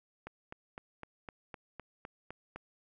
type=click train; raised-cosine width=0.5 ms; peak=-28 dBFS; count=10; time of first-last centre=0.27-2.56 s; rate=3.93 Hz; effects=none